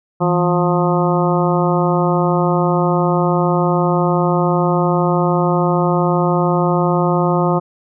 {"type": "harmonic tone with a mistuned harmonic", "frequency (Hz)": 177.4, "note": "F3", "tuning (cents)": 27, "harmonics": [1, 2, 3, 4, 5, 6, 7], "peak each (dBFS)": [-16, -19, -21, -22, -23, -24, -24], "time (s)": [0.2, 7.6], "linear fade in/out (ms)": 20, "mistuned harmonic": 1, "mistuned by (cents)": -120, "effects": []}